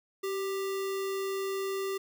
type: tone with sample-and-hold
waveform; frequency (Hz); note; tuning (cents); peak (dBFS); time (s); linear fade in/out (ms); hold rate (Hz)
sine; 387.5; G4; -20; -30; 0.23-1.98; 10; 1575
effects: none